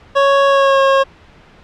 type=tone with pitch glide; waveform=25% pulse; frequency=554.4 to 542.4 Hz; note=C#5 to C#5; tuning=0 to -38 cents; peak=-5 dBFS; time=0.15-1.04 s; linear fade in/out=20 ms; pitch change=-38 cents; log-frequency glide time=0.47-0.8 s; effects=pink hiss -44 dBFS RMS until 1.63 s + low-pass 3000 Hz 12 dB/octave